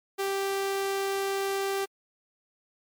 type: tone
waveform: sawtooth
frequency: 392 Hz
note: G4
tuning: in tune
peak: -23 dBFS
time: 0.18-1.86 s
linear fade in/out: 20 ms
effects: MP3 96 kbps